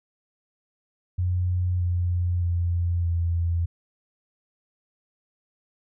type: tone with pitch steps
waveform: sine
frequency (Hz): 90 / 88.3 / 86.63 / 85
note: F#2 / F2 / F2 / F2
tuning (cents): -47 / +20 / -13 / -46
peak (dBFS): -21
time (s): 1.18-3.66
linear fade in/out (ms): 10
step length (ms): 620
effects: none